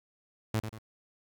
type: tone with echo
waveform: sawtooth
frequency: 109.9 Hz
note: A2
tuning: 2 cents flat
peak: -23 dBFS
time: 0.54-0.6 s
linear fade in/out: 5 ms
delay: 93 ms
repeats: 2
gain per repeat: -8 dB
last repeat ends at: 0.786 s
effects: 10-bit